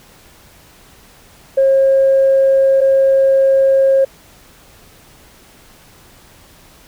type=tone pair in turn; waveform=sine; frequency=539 / 539 Hz; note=C#5 / C#5; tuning=-49 / -49 cents; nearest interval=unison; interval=0 cents; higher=neither; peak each=-7 dBFS; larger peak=neither; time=1.57-2.81 / 2.81-4.05 s; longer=neither; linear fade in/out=10 ms; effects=tanh soft clip ceiling -4 dBFS + pink hiss -45 dBFS RMS until 6.87 s